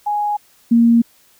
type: tone pair in turn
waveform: sine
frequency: 830.6 / 233.1 Hz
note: G#5 / A#3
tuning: 0 / 0 cents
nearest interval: octave + minor seventh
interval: 2200 cents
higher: first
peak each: -16 / -8 dBFS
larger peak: second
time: 0.06-0.37 / 0.71-1.02 s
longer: neither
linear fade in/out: 10 ms
effects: white hiss -53 dBFS RMS until 1.39 s